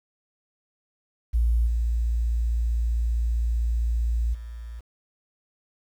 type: tone with level steps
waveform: sine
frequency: 57.7 Hz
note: A#1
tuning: 17 cents flat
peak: -18 / -21 / -34 dBFS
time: 1.33-4.81 s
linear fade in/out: 20 ms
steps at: 1.66 / 4.33 s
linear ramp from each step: 20 ms
effects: 9-bit